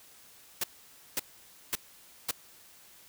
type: noise bursts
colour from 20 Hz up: white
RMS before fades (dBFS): -30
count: 4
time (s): 0.61-2.312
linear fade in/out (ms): 5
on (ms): 28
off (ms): 530
effects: white hiss -56 dBFS RMS until 3.08 s